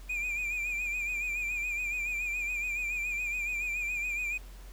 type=tone with vibrato; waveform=triangle; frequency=2420 Hz; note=D#7; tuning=49 cents flat; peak=-29 dBFS; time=0.09-4.38 s; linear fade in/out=10 ms; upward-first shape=sine; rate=7.1 Hz; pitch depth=59 cents each way; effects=added 45 Hz sine -44 dBFS peak until 4.72 s + pink hiss -56 dBFS RMS until 4.72 s